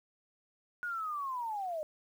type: linear sweep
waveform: sine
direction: down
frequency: 1462 to 596 Hz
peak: -34 dBFS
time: 0.83-1.83 s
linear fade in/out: 0 ms
effects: 10-bit